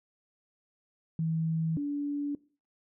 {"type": "tone pair in turn", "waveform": "sine", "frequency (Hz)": [161.7, 288.1], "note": ["E3", "D4"], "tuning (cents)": [-33, -33], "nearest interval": "minor seventh", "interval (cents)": 1000, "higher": "second", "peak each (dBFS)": [-27, -29], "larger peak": "first", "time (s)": [[1.19, 1.77], [1.77, 2.35]], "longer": "neither", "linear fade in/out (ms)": 2, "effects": ["noise-tail reverb RT60 0.4 s tail -21 dB re dry"]}